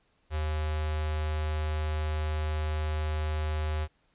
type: tone with notch filter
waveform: square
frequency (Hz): 77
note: D#2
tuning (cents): -17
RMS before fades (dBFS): -30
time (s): 0.3-3.88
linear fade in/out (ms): 50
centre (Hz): 210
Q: 0.82
effects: pink hiss -70 dBFS RMS until 4.14 s + resampled to 8000 Hz